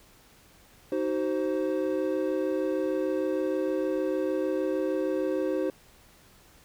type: chord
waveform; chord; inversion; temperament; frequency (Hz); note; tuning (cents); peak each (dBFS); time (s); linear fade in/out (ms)
triangle; C diminished; first; equal with one note detuned; 311.1 / 377.6 / 523.3; Eb4 / Gb4 / C5; 0 / +35 / 0; -28; 0.92-5.7; 2
effects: pink hiss -57 dBFS RMS until 6.64 s